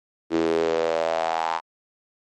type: tone with high-pass filter sweep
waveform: sawtooth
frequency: 82 Hz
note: E2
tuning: 9 cents flat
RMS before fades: -23 dBFS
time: 0.3-1.61 s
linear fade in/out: 50 ms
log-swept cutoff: 330 to 940 Hz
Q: 5.3
effects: low-pass 5000 Hz 12 dB/octave + MP3 48 kbps